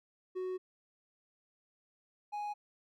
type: tone pair in turn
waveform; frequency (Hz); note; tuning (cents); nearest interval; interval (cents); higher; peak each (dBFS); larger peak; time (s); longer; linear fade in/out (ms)
triangle; 370 / 830.6; F#4 / G#5; 0 / 0; octave + major second; 1400; second; -33 / -34; first; 0.35-0.58 / 2.32-2.54; first; 20
effects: none

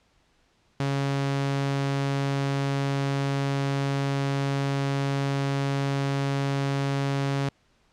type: tone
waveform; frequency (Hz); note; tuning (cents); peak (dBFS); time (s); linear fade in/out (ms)
sawtooth; 138.59; C#3; 0; -20; 0.8-7.49; 2
effects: pink hiss -65 dBFS RMS until 7.92 s + low-pass 6000 Hz 12 dB/octave

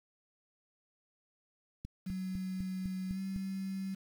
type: click train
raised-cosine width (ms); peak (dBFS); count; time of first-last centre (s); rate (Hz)
5; -29; 7; 1.85-3.361; 3.97
type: tone with pitch glide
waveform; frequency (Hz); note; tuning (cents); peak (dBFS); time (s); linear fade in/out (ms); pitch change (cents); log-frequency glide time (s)
sine; 187 to 192.15; F#3 to G3; +19 to -34; -35; 2.06-3.95; 10; +47; 3.12-3.19
effects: 9-bit

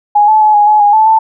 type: tone with pitch steps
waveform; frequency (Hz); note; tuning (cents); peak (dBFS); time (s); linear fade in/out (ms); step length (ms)
sine; 830 / 865 / 854 / 829 / 849 / 822 / 872 / 884; G#5 / A5 / G#5 / G#5 / G#5 / G#5 / A5 / A5; -1 / -30 / +48 / -3 / +38 / -18 / -16 / +8; -4; 0.15-1.19; 10; 130
effects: none

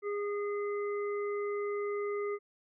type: harmonic tone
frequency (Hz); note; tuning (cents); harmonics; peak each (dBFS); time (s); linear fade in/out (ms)
410; G#4; -22; 1 / 3 / 5; -32 / -42 / -46; 0.02-2.39; 50
effects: none

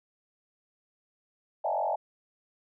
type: tone with frequency modulation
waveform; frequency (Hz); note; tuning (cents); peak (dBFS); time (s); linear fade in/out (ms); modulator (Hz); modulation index
sine; 740; F#5; 0; -26; 1.64-1.96; 10; 45.6; 3.3
effects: none

